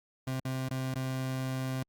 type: tone with dropouts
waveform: 30% pulse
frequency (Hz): 130.81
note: C3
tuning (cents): 0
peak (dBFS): -29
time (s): 0.27-1.83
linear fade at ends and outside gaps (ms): 5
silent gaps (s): 0.4-0.45 / 0.687-0.708 / 0.943-0.956
effects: Opus 48 kbps